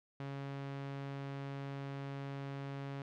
sawtooth tone with low-pass filter, 138.59 Hz, C#3, in tune, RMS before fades -43 dBFS, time 0.2-3.02 s, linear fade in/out 2 ms, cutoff 3200 Hz, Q 0.7, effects none

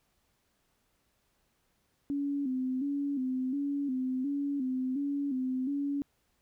sine tone with vibrato, 270 Hz, C#4, 45 cents flat, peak -29 dBFS, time 2.1-6.02 s, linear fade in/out 0 ms, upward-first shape square, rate 1.4 Hz, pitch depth 82 cents each way, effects pink hiss -74 dBFS RMS until 6.41 s

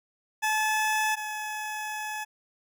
20% pulse tone pair in turn, 863 / 854.1 Hz, A5 / G#5, -34 / +48 cents, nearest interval unison, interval 18 cents, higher first, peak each -19 / -27 dBFS, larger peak first, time 0.42-1.16 / 1.16-2.25 s, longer second, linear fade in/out 20 ms, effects none

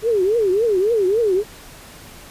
sine tone with vibrato, 415.3 Hz, G#4, in tune, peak -14 dBFS, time 0.02-1.44 s, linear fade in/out 50 ms, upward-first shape triangle, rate 3.6 Hz, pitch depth 270 cents each way, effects pink hiss -41 dBFS RMS until 2.3 s + resampled to 32000 Hz

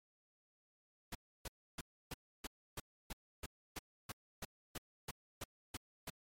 pink noise bursts, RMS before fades -44 dBFS, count 16, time 1.12-6.1 s, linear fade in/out 5 ms, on 30 ms, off 300 ms, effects MP3 64 kbps

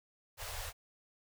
pink band-stop noise, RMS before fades -42 dBFS, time 0.37-0.73 s, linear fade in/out 50 ms, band 110 to 470 Hz, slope 48 dB/octave, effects none

